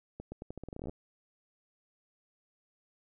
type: accelerating click train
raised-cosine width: 2 ms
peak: -28 dBFS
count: 16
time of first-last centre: 0.2-0.895 s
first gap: 120 ms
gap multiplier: 0.84
effects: none